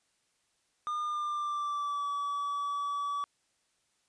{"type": "tone with pitch glide", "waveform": "triangle", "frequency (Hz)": [1211, 1145.7], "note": ["D#6", "D6"], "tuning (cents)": [-47, -43], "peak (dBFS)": -29, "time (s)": [0.87, 3.24], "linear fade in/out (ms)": 0, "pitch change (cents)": -96, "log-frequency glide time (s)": [1.02, 2.08], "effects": ["white hiss -74 dBFS RMS until 4.08 s", "resampled to 22050 Hz"]}